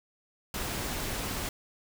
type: noise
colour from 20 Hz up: pink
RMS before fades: -34 dBFS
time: 0.54-1.49 s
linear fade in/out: 2 ms
effects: none